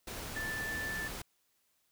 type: tone in noise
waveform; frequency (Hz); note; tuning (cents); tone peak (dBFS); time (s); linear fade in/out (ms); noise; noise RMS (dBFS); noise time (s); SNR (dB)
sine; 1760; A6; 0; -36; 0.36-1.08; 5; pink; -42; 0.07-1.22; +3
effects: white hiss -75 dBFS RMS until 1.91 s